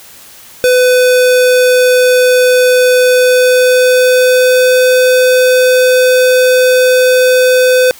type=tone with pitch glide; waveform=square; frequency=502 to 506.7 Hz; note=B4 to B4; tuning=+28 to +44 cents; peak=-6 dBFS; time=0.64-7.91 s; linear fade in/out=0 ms; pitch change=+16 cents; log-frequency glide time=3.06-4.84 s; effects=white hiss -36 dBFS RMS until 7.99 s